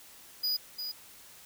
square tone with echo, 4928 Hz, D#8, 17 cents flat, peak -28 dBFS, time 0.43-0.57 s, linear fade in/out 10 ms, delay 350 ms, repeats 1, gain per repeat -7 dB, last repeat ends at 0.92 s, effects white hiss -53 dBFS RMS until 1.45 s

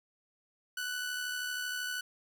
sawtooth tone with amplitude modulation, 1487 Hz, F#6, 8 cents sharp, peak -29 dBFS, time 0.77-2.01 s, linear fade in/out 5 ms, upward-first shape sine, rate 72.8 Hz, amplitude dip 40%, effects none

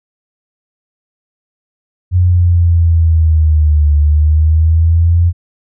sine linear two-way sweep, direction down then up, 90.7 to 73.42 to 86.8 Hz, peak -6 dBFS, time 2.11-5.33 s, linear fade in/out 50 ms, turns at 3.95 s, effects none

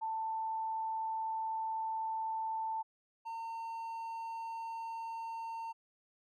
sine / triangle tone pair in turn, 888 / 909.8 Hz, A5 / A#5, +16 / -42 cents, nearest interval unison, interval 42 cents, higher second, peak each -34 / -37 dBFS, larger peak first, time 0.01-2.83 / 3.25-5.73 s, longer first, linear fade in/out 20 ms, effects none

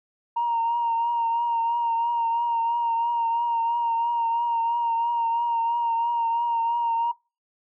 sine tone with vibrato, 932.3 Hz, A#5, in tune, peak -20 dBFS, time 0.36-7.12 s, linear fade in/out 10 ms, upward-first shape triangle, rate 3 Hz, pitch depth 35 cents each way, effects noise-tail reverb RT60 0.3 s tail -23 dB re dry + tanh soft clip ceiling -17 dBFS

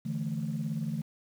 sine chord, D suspended second, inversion none, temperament equal, 146.83 / 164.81 / 220 Hz, D3 / E3 / A3, 0 / 0 / 0 cents, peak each -34 dBFS, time 0.05-1.02 s, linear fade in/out 10 ms, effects tanh soft clip ceiling -23 dBFS + 9-bit

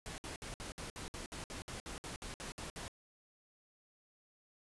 pink noise bursts, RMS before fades -45 dBFS, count 16, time 0.06-2.88 s, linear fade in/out 0 ms, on 120 ms, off 60 ms, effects resampled to 24000 Hz

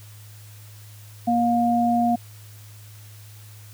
sine tone pair together, 236.8 / 710 Hz, A#3 / F5, +27 / +28 cents, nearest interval octave + perfect fifth, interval 1901 cents, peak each -20 dBFS, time 1.27-2.16 s, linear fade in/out 10 ms, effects added 105 Hz sine -42 dBFS peak until 3.73 s + white hiss -50 dBFS RMS until 3.73 s

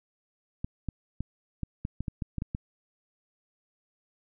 clicks, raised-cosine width 5 ms, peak -19 dBFS, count 11, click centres 0.645 / 0.887 / 1.206 / 1.633 / 1.851 / 2.006 / 2.082 / 2.222 / 2.383 / 2.421 / 2.549 s, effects none

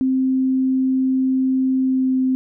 sine tone with pitch glide, 261.6 to 259.5 Hz, C4 to C4, 0 to -14 cents, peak -15 dBFS, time 0.01-2.35 s, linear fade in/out 0 ms, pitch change -14 cents, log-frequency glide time 1.8-2.2 s, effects none

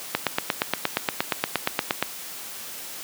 click train, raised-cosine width 0.3 ms, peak -4 dBFS, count 17, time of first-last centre 0.15-2.026 s, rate 8.53 Hz, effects white hiss -37 dBFS RMS until 3.03 s + high-pass 150 Hz 12 dB/octave

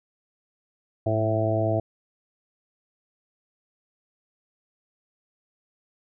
harmonic tone with a mistuned harmonic, 110 Hz, A2, in tune, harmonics 1 / 2 / 3 / 4 / 5 / 6 / 7, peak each -25 / -36 / -29 / -34 / -32 / -25 / -36 dBFS, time 1.06-1.8 s, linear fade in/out 5 ms, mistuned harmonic 1, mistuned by -44 cents, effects none

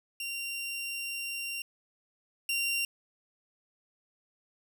sawtooth tone pair in turn, 2765 / 2765 Hz, F7 / F7, -18 / -18 cents, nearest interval unison, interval 0 cents, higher neither, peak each -31 / -25 dBFS, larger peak second, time 0.2-1.62 / 2.49-2.85 s, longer first, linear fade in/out 2 ms, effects none

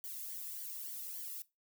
violet noise with flanger, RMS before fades -44 dBFS, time 0.04-1.42 s, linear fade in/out 0 ms, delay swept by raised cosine 0.76 to 1.33 ms, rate 3.5 Hz, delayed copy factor -0.9, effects noise-tail reverb RT60 0.2 s tail -18 dB re dry

